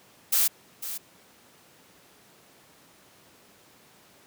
blue noise with echo, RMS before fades -22 dBFS, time 0.32-0.48 s, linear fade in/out 10 ms, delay 500 ms, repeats 1, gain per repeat -12 dB, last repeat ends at 0.98 s, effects pink hiss -56 dBFS RMS until 4.26 s + high-pass 150 Hz 12 dB/octave

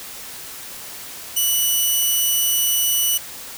5% pulse tone, 2960 Hz, F#7, in tune, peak -8 dBFS, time 1.36-3.18 s, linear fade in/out 10 ms, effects white hiss -35 dBFS RMS until 3.57 s

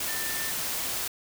sine tone in noise, 1786 Hz, A6, 25 cents sharp, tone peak -36 dBFS, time 0.08-0.51 s, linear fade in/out 5 ms, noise white, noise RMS -31 dBFS, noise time 0-1.08 s, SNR -8 dB, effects none

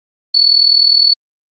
sine tone with amplitude modulation, 4435 Hz, C#8, in tune, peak -3 dBFS, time 0.34-1.14 s, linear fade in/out 10 ms, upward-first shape sine, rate 39.8 Hz, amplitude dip 75%, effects Opus 32 kbps

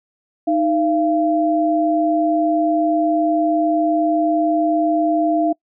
sine tone pair together, 311.1 / 682.8 Hz, D#4 / F5, 0 / -39 cents, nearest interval octave + major second, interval 1361 cents, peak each -17 dBFS, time 0.47-5.53 s, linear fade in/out 10 ms, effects noise-tail reverb RT60 0.1 s tail -25 dB re dry

